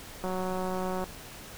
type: click train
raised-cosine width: 1 ms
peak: -20 dBFS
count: 149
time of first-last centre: 0.24-1.04 s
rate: 185 Hz
effects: pink hiss -45 dBFS RMS until 1.57 s